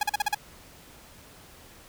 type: tone bursts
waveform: sawtooth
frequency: 830.6 Hz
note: G#5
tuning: in tune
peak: -18 dBFS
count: 6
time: 0.01-0.347 s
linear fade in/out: 5 ms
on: 22 ms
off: 41 ms
effects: pink hiss -51 dBFS RMS until 1.88 s